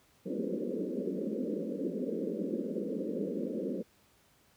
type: band-pass noise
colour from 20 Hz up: pink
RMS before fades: -35 dBFS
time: 0.25-3.83 s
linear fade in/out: 20 ms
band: 180 to 550 Hz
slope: 96 dB/octave
effects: pink hiss -66 dBFS RMS until 4.56 s + high-pass 60 Hz 12 dB/octave

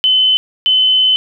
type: tone pair in turn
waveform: sine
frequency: 3039 / 3039 Hz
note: F#7 / F#7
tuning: +46 / +46 cents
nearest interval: unison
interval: 0 cents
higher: neither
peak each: -8 dBFS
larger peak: neither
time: 0.04-0.37 / 0.66-1.16 s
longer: second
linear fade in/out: 0 ms
effects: none

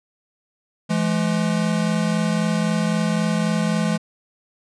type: tone pair together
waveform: square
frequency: 168.6 / 212.4 Hz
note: E3 / G#3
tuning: +39 / +39 cents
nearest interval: major third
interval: 400 cents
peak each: -22 dBFS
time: 0.89-3.98 s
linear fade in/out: 20 ms
effects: resampled to 22050 Hz

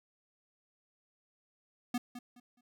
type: tone with echo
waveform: square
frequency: 244.3 Hz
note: B3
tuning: 19 cents flat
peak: -31 dBFS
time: 1.94-1.98 s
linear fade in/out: 5 ms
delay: 210 ms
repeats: 3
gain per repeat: -12 dB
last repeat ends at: 2.61 s
effects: none

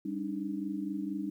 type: tone cluster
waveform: sine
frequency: 197.2 / 283.5 / 307.8 Hz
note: G3 / C#4 / D#4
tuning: +11 / +39 / -19 cents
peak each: -37 / -38 / -36 dBFS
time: 0.05-1.3 s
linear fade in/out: 5 ms
effects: 11-bit

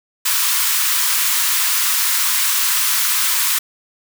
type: high-pass noise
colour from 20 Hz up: white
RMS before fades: -17 dBFS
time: 0.25-3.59 s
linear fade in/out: 10 ms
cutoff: 920 Hz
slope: 96 dB/octave
effects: none

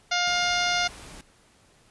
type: harmonic tone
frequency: 708 Hz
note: F5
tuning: 23 cents sharp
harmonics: 1 / 2 / 3 / 4 / 5 / 6 / 7 / 8 / 9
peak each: -28 / -28 / -29 / -33 / -31 / -34 / -33 / -36 / -37 dBFS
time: 0.11-0.88 s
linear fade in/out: 10 ms
type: noise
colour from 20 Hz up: pink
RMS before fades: -44 dBFS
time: 0.27-1.21 s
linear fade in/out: 2 ms
effects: pink hiss -59 dBFS RMS until 1.9 s + resampled to 24000 Hz

